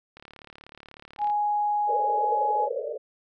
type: click train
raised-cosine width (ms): 0.3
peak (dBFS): -29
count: 42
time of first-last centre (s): 0.17-1.299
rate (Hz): 36.3
type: tone with pitch glide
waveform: sine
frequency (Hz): 832 to 838.8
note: G#5 to G#5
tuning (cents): +3 to +17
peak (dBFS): -22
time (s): 1.18-2.69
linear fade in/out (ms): 50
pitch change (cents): +14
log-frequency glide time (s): 2.08-2.32
type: band-pass noise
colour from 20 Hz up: pink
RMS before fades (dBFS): -31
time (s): 1.87-2.98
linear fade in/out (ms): 20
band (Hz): 440 to 600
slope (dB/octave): 96
effects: none